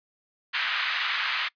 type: band-pass noise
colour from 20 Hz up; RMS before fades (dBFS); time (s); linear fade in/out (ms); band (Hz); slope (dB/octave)
pink; -28; 0.53-1.49; 20; 1300 to 3700; 24
effects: noise-tail reverb RT60 0.1 s tail -23 dB re dry + resampled to 11025 Hz